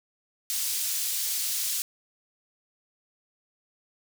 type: high-pass noise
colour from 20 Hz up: pink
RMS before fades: -29 dBFS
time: 0.5-1.82 s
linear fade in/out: 0 ms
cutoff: 5200 Hz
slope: 12 dB/octave
effects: none